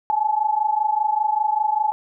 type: tone pair together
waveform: sine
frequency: 841 / 866.1 Hz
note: G#5 / A5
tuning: +22 / -28 cents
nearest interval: minor second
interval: 50 cents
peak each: -21 / -20 dBFS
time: 0.1-1.92 s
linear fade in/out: 0 ms
effects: none